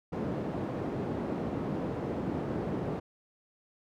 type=band-pass noise; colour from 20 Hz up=white; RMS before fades=-34 dBFS; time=0.12-3 s; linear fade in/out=10 ms; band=110 to 380 Hz; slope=12 dB/octave; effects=none